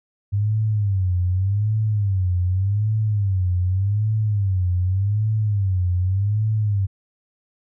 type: tone with vibrato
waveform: sine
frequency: 98.8 Hz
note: G2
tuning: 14 cents sharp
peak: -17 dBFS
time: 0.32-6.87 s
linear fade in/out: 20 ms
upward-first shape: sine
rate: 0.85 Hz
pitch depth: 170 cents each way
effects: none